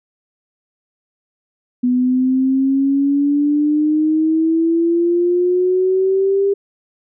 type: exponential sweep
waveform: sine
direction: up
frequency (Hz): 246.9 to 400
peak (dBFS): -12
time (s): 1.83-6.54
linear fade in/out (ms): 10
effects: none